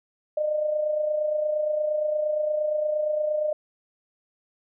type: tone with amplitude modulation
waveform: sine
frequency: 607 Hz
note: D#5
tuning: 43 cents flat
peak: -20 dBFS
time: 0.37-3.53 s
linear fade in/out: 5 ms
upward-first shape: sine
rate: 28.6 Hz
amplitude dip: 50%
effects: none